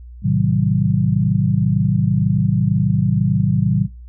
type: chord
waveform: sine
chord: A diminished seventh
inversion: none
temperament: just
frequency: 110 / 132 / 158.4 / 190.08 Hz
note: A2 / C3 / Eb3 / Gb3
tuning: 0 / +16 / +31 / +47 cents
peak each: -19 dBFS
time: 0.22-3.88 s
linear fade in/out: 50 ms
effects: noise-tail reverb RT60 0.3 s tail -23 dB re dry + added 60 Hz sine -34 dBFS peak until 4.08 s